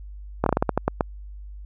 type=slowing click train; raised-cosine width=1 ms; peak=-5 dBFS; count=10; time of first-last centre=0.44-1.008 s; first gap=23 ms; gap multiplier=1.24; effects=added 50 Hz sine -36 dBFS peak until 1.65 s